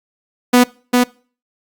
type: tone with echo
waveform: sawtooth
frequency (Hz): 246.9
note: B3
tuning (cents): 0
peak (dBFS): -3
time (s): 0.53-0.64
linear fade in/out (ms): 10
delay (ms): 400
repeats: 1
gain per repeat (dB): -3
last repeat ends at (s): 1.04
effects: noise-tail reverb RT60 0.4 s tail -23 dB re dry + Opus 48 kbps